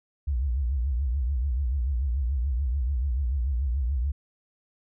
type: tone with vibrato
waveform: sine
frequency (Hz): 64.9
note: C2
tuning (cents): -13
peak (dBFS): -23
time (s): 0.27-4.12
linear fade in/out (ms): 10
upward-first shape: triangle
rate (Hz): 6.9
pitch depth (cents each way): 240
effects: none